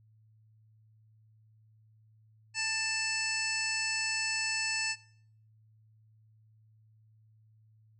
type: harmonic tone with a mistuned harmonic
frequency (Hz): 880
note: A5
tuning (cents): 0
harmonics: 1 / 2 / 3 / 5 / 6 / 7 / 8 / 9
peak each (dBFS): -45 / -38 / -34 / -39 / -38 / -45 / -45 / -39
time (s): 2.54-4.96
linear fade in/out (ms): 50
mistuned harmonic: 2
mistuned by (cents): +17
effects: noise-tail reverb RT60 0.6 s tail -20 dB re dry + added 109 Hz sine -60 dBFS peak until 7.99 s